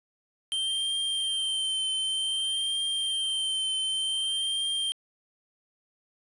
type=tone with vibrato; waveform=square; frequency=3136 Hz; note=G7; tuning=in tune; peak=-27 dBFS; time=0.52-4.92 s; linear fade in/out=0 ms; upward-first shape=triangle; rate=0.54 Hz; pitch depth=31 cents each way; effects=resampled to 24000 Hz + 9-bit